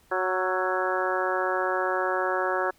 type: harmonic tone with a mistuned harmonic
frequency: 185 Hz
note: F#3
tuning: in tune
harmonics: 2 / 3 / 4 / 5 / 6 / 7 / 8 / 9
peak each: -30 / -30 / -32 / -33 / -33 / -32 / -35 / -32 dBFS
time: 0.11-2.71 s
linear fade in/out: 10 ms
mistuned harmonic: 7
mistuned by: +47 cents
effects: pink hiss -61 dBFS RMS until 2.78 s